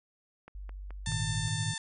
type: click train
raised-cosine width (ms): 0.5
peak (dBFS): -33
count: 4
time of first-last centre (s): 0.48-1.12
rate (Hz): 4.69
type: tone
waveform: sine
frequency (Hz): 48.63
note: G1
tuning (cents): -13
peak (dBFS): -39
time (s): 0.55-1.48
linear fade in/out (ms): 0
type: harmonic tone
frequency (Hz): 893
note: A5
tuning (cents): +25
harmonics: 1 / 2 / 3 / 4 / 5 / 6 / 7 / 8 / 9 / 10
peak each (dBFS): -46 / -40 / -51 / -40 / -45 / -49 / -45 / -45 / -51 / -43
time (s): 1.06-1.78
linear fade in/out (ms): 2
type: chord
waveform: sine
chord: Ab suspended second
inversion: none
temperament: just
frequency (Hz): 103.83 / 116.8 / 155.74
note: Ab2 / Bb2 / Eb3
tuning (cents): 0 / +4 / +2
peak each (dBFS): -35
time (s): 1.07-1.74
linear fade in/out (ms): 5
effects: none